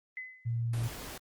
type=tone with exponential decay; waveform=sine; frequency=2027 Hz; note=B6; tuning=45 cents sharp; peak=-35 dBFS; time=0.17-0.61 s; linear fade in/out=1 ms; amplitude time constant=95 ms
type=tone; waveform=sine; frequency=116.54 Hz; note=A#2; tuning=in tune; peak=-29 dBFS; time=0.45-0.89 s; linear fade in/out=20 ms
type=noise; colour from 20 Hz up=pink; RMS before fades=-43 dBFS; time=0.73-1.18 s; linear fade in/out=5 ms
effects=Opus 32 kbps